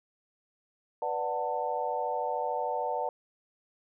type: chord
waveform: sine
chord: B minor seventh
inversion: none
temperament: equal with one note detuned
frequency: 493.9 / 587.3 / 740 / 891.3 Hz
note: B4 / D5 / F#5 / A5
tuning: 0 / 0 / 0 / +22 cents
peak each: -35 / -35 / -34 / -33 dBFS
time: 1.02-3.09 s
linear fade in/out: 2 ms
effects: none